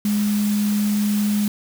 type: tone in noise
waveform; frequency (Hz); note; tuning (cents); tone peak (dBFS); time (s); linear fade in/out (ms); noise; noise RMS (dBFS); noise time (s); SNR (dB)
sine; 207.7; G#3; 0; -17; 0.05-1.48; 2; white; -32; 0.05-1.48; +12
effects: none